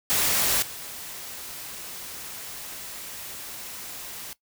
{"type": "noise with level steps", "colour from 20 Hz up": "white", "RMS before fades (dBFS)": [-23, -38], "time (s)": [0.1, 4.33], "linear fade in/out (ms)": 0, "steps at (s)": 0.62, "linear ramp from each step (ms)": 5, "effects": ["noise-tail reverb RT60 0.1 s tail -18 dB re dry"]}